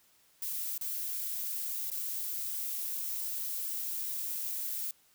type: noise with dropouts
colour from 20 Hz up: violet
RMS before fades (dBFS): -36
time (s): 0.42-4.91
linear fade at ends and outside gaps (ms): 2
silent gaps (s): 0.779-0.811 / 1.902-1.916
effects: white hiss -66 dBFS RMS until 5.14 s